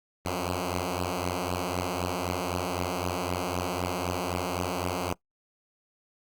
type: beating tone pair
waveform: 5% pulse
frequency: 87.8 / 91.7 Hz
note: F2 / F#2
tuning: +10 / -15 cents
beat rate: 3.9 Hz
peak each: -20 dBFS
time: 0.25-5.13 s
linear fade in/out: 5 ms
effects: noise-tail reverb RT60 0.1 s tail -19 dB re dry + Opus 48 kbps